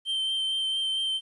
triangle tone with vibrato, 3123 Hz, G7, 7 cents flat, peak -24 dBFS, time 0.05-1.21 s, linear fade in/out 50 ms, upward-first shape triangle, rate 4.4 Hz, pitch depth 17 cents each way, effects resampled to 24000 Hz + 11-bit

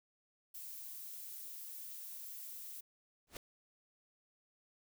violet noise, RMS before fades -48 dBFS, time 0.54-2.81 s, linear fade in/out 10 ms
pink noise with exponential growth, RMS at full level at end -42 dBFS, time 3.27-3.37 s, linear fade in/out 2 ms, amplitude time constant 20 ms
effects none

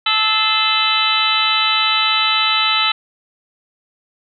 harmonic tone with a mistuned harmonic, 436.5 Hz, A4, 14 cents flat, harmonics 2 / 3 / 4 / 5 / 6 / 7 / 8 / 9, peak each -25 / -19 / -30 / -24 / -21 / -20 / -25 / -19 dBFS, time 0.06-2.92 s, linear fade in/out 5 ms, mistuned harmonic 5, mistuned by -88 cents, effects none

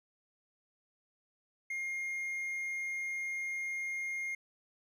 triangle tone, 2129 Hz, C7, 30 cents sharp, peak -33 dBFS, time 1.7-4.35 s, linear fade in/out 5 ms, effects none

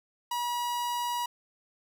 45% pulse tone, 965 Hz, B5, 40 cents flat, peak -29 dBFS, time 0.31-1.26 s, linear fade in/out 5 ms, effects none

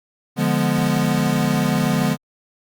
square chord, D diminished seventh, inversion none, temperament equal, 146.83 / 174.61 / 207.7 / 246.9 Hz, D3 / F3 / Ab3 / Cb4, 0 / 0 / 0 / 0 cents, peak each -23 dBFS, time 0.36-2.17 s, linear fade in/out 50 ms, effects Opus 48 kbps

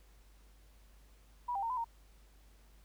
sine tone with pitch steps, 973 / 792 / 917 / 1007 / 925 Hz, B5 / G5 / A#5 / B5 / A#5, -26 / +18 / -29 / +33 / -14 cents, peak -33 dBFS, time 1.48-1.845 s, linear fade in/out 10 ms, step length 73 ms, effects added 50 Hz sine -59 dBFS peak until 2.84 s + pink hiss -68 dBFS RMS until 2.84 s

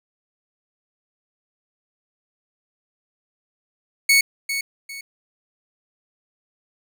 sawtooth tone with echo, 2217 Hz, C#7, in tune, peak -9 dBFS, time 4.09-4.21 s, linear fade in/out 5 ms, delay 400 ms, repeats 2, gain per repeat -10 dB, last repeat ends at 5.01 s, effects none

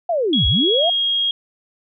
sine linear two-way sweep, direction down then up, 723 to 51.5 to 723 Hz, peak -16 dBFS, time 0.09-0.9 s, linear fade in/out 5 ms, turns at 0.47 s
sine tone with pitch glide, 3322 to 3267 Hz, G#7 to G#7, 0 to -29 cents, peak -16 dBFS, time 0.33-1.31 s, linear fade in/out 2 ms, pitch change -29 cents, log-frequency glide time 0.78-0.83 s
effects none

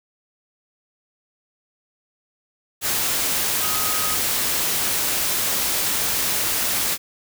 sine tone in noise, 1259 Hz, D#6, 20 cents sharp, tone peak -30 dBFS, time 3.6-4.18 s, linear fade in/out 50 ms, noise white, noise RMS -22 dBFS, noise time 2.81-6.98 s, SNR -11 dB, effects none

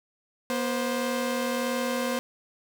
sawtooth tone pair together, 240.9 / 523.3 Hz, B3 / C5, -43 / 0 cents, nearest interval octave + minor second, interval 1343 cents, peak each -25 dBFS, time 0.5-2.19 s, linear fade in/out 0 ms, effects none

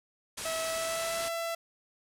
white low-pass noise, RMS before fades -39 dBFS, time 0.37-1.29 s, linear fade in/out 10 ms, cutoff 11000 Hz, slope 48 dB/octave
sawtooth tone with pitch glide, 649 to 668.8 Hz, E5 to E5, -27 to +25 cents, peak -28 dBFS, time 0.45-1.55 s, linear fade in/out 5 ms, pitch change +52 cents, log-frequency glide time 0.62-1.26 s
effects none

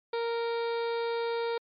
harmonic tone, 465.1 Hz, A#4, 4 cents flat, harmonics 1 / 2 / 3 / 4 / 5 / 6 / 7 / 8 / 9 / 10, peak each -29 / -36 / -42 / -48 / -45 / -56 / -53 / -46 / -50 / -52 dBFS, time 0.13-1.58 s, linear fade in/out 5 ms, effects MP3 64 kbps

